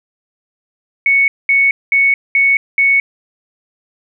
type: tone bursts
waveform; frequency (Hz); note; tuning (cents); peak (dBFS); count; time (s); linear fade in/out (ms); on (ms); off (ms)
sine; 2217; C#7; 0; -8; 5; 1.06-3; 2; 220; 210
effects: none

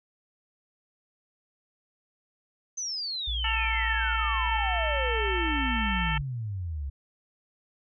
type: exponential sweep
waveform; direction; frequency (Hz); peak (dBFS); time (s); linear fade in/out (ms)
sine; down; 6260 to 66.3; -30; 2.77-6.9; 10
type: tone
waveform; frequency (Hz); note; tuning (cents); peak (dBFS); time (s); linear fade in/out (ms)
sine; 58.27; A#1; 0; -29; 3.27-6.22; 10
type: harmonic tone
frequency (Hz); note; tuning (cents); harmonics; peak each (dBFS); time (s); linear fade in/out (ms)
445.1; A4; +20; 2 / 3 / 4 / 5 / 6 / 7; -33 / -35 / -33 / -35 / -35 / -36; 3.44-6.18; 5
effects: none

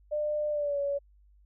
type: tone with pitch glide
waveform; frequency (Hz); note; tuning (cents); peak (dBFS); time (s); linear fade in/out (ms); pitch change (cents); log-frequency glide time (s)
sine; 599 to 565.4; D5 to C#5; +34 to +34; -27; 0.11-0.99; 20; -100; 0.5-0.79
effects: added 50 Hz sine -57 dBFS peak until 1.45 s

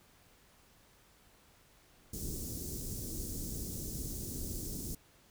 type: band-stop noise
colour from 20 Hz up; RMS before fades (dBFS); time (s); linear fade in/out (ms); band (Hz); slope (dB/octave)
pink; -40; 2.13-4.95; 5; 380 to 5700; 24
effects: pink hiss -64 dBFS RMS until 5.3 s

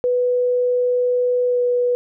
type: tone with pitch glide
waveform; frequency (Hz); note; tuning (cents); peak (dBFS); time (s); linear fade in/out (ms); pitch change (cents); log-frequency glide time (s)
sine; 494.3 to 490; B4 to B4; +1 to -14; -15; 0.04-1.95; 0; -15; 1.47-1.61
effects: none

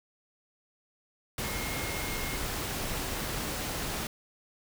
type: tone in noise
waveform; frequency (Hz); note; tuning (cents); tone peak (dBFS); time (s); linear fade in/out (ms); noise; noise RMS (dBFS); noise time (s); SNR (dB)
sine; 2145; C7; +42; -40; 1.44-2.36; 2; pink; -34; 1.38-4.07; -9
effects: none

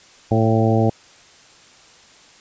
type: harmonic tone with a mistuned harmonic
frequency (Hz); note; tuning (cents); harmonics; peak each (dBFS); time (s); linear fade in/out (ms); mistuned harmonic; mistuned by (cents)
111.6; A2; +25; 1 / 2 / 3 / 4 / 5 / 6 / 7; -17 / -20 / -22 / -23 / -24 / -25 / -25; 0.31-0.9; 5; 6; +22
effects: white hiss -48 dBFS RMS until 2.4 s + resampled to 16000 Hz

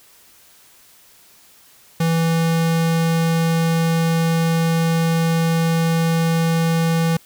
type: tone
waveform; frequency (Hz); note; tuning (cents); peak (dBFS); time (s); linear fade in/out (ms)
square; 164.81; E3; 0; -16; 2-7.17; 5
effects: white hiss -50 dBFS RMS until 7.25 s

